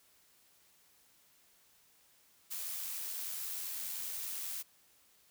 blue noise with amplitude modulation, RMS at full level -39 dBFS, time 2.5-4.63 s, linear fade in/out 20 ms, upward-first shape sine, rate 90.1 Hz, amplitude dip 30%, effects white hiss -67 dBFS RMS until 5.3 s

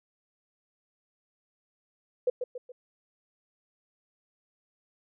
sine tone with echo, 498.3 Hz, B4, 15 cents sharp, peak -21 dBFS, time 2.27-2.3 s, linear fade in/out 5 ms, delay 140 ms, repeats 3, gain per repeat -7 dB, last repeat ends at 2.72 s, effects none

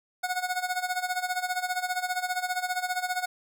25% pulse tone with tremolo, 730 Hz, F#5, 24 cents flat, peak -21 dBFS, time 0.23-3.26 s, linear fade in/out 10 ms, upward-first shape sine, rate 15 Hz, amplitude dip 80%, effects none

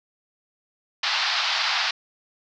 white band-pass noise, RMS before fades -24 dBFS, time 1.03-1.91 s, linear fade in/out 5 ms, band 720 to 5000 Hz, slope 48 dB/octave, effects none

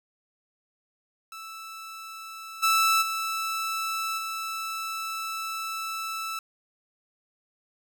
sawtooth tone with level steps, 1318.5 Hz, E6, in tune, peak -35 / -16 / -24 / -27 dBFS, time 1.32-6.39 s, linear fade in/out 2 ms, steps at 2.62 / 3.01 / 4.17 s, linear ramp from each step 20 ms, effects none

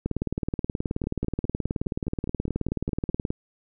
two click trains, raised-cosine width 3 ms, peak -20 / -13 dBFS, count 11 / 62, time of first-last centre 1.04-3.098 / 0.06-3.305 s, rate 4.86 / 18.8 Hz, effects none

